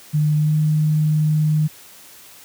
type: tone with pitch glide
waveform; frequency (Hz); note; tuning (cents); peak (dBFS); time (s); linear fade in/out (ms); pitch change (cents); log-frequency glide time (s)
sine; 151 to 153.46; D3 to D#3; +48 to -24; -14; 0.13-1.68; 20; +28; 0.36-0.55
effects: white hiss -44 dBFS RMS until 2.44 s + high-pass 60 Hz 12 dB/octave